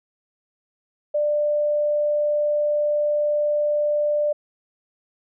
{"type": "tone", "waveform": "sine", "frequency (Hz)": 593, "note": "D5", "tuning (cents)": 17, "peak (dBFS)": -18, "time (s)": [1.14, 4.33], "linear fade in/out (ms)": 10, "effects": []}